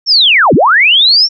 sine linear two-way sweep, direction down then up, 5588 to 118.6 to 5588 Hz, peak -4 dBFS, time 0.06-1.29 s, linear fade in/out 50 ms, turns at 0.54 s, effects none

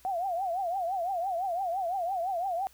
sine tone with vibrato, 727 Hz, F#5, 31 cents flat, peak -28 dBFS, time 0.05-2.67 s, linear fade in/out 0 ms, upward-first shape triangle, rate 5.9 Hz, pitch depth 180 cents each way, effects added 60 Hz sine -63 dBFS peak until 2.73 s + white hiss -60 dBFS RMS until 2.73 s

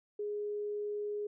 sine tone, 415.3 Hz, G#4, in tune, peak -34 dBFS, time 0.19-1.27 s, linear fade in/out 5 ms, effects none

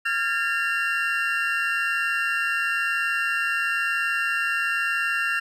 triangle tone cluster, 1384 / 1636 / 1797 / 2758 Hz, F6 / G#6 / A6 / F7, -16 / -26 / +36 / -22 cents, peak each -26 dBFS, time 0.05-5.4 s, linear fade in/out 10 ms, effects none

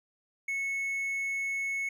triangle tone, 2200 Hz, C#7, 14 cents flat, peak -28 dBFS, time 0.48-1.89 s, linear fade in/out 5 ms, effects none

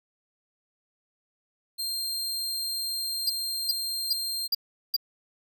sawtooth tone, 4186 Hz, C8, in tune, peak -26 dBFS, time 1.78-4.48 s, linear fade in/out 20 ms
square tone bursts, 4793 Hz, D8, 34 cents sharp, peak -22 dBFS, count 5, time 3.27-4.965 s, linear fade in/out 5 ms, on 27 ms, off 390 ms
effects none

